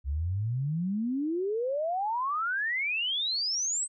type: exponential sweep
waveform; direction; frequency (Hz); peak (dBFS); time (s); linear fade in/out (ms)
sine; up; 65.41 to 8372; -27; 0.04-3.88; 50
effects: none